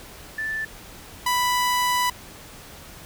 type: tone pair in turn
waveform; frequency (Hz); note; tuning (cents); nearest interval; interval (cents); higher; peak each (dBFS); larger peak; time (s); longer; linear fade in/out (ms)
sine / sawtooth; 1760 / 990.1; A6 / B5; 0 / +4; minor seventh; 996; first; -25 / -16; second; 0.38-0.65 / 1.26-2.1; second; 5
effects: pink hiss -43 dBFS RMS until 3.05 s

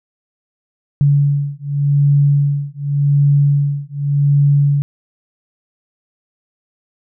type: beating tone pair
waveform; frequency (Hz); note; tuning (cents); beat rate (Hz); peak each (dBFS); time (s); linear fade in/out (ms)
sine; 142.3 / 143.17; C#3 / D3; +46 / -44; 0.87; -14; 1.01-4.82; 0
effects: none

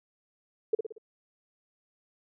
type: tone with echo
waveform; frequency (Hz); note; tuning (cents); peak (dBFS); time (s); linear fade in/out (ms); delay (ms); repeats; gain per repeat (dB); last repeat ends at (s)
sine; 440; A4; 0; -20; 0.73-0.75; 5; 58; 4; -6; 0.982
effects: none

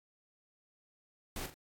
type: noise with echo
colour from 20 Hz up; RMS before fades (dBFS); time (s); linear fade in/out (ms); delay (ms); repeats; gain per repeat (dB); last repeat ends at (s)
pink; -40; 1.36-1.46; 2; 41; 2; -9; 1.542
effects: AAC 64 kbps

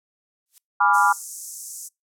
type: noise with exponential growth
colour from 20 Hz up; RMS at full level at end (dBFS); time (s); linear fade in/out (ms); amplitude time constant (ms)
violet; -39; 0.46-0.58; 1; 24
type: chord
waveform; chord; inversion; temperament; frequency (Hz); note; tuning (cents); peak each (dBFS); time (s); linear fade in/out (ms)
sine; G# diminished seventh; none; equal with one note detuned; 830.6 / 987.8 / 1180.1 / 1396.9; G#5 / B5 / D6 / F6; 0 / 0 / +8 / 0; -20; 0.8-1.13; 10
type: high-pass noise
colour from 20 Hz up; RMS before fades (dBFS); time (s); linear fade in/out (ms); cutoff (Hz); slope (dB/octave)
pink; -33; 0.93-1.89; 20; 6100; 48
effects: noise-tail reverb RT60 0.2 s tail -26 dB re dry + low-pass 11000 Hz 12 dB/octave

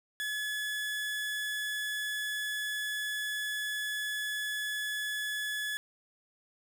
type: tone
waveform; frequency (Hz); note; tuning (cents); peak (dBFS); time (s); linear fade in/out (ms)
30% pulse; 1707; G#6; +47; -30; 0.2-5.77; 0
effects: none

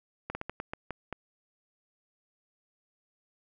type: slowing click train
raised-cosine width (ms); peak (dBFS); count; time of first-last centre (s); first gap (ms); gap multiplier
0.5; -20; 8; 0.3-1.127; 50; 1.28
effects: none

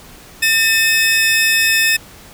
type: tone pair together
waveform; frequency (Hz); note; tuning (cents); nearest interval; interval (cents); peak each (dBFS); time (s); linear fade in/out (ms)
sawtooth; 1801 / 2561; A6 / D#7; +40 / +49; tritone; 609; -11; 0.42-1.97; 10
effects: pink hiss -40 dBFS RMS until 2.33 s

